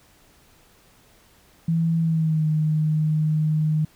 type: tone with pitch glide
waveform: sine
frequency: 164.81 to 154.66 Hz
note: E3 to D#3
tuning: 0 to -10 cents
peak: -18 dBFS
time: 1.68-3.85 s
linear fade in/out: 5 ms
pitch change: -110 cents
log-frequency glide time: 1.99-2.46 s
effects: pink hiss -56 dBFS RMS until 3.95 s